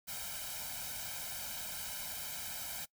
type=noise with comb filter; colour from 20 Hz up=white; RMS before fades=-42 dBFS; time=0.07-2.86 s; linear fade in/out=20 ms; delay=1.3 ms; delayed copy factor=+1; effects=noise-tail reverb RT60 0.1 s tail -22 dB re dry